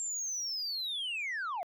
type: linear sweep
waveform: sine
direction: down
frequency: 7459 to 650 Hz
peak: -31 dBFS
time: 0-1.63 s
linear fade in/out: 0 ms
effects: tanh soft clip ceiling -32 dBFS